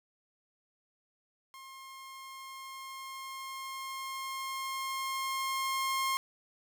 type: tone with level ramp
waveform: sawtooth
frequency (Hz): 1068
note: C6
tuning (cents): +35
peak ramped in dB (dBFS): -44 to -25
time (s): 1.54-6.17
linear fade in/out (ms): 0
effects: none